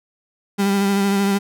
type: tone with vibrato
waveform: 35% pulse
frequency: 198.5 Hz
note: G3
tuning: 22 cents sharp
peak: -14 dBFS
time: 0.58-1.39 s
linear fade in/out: 20 ms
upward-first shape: sine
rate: 13 Hz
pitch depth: 23 cents each way
effects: none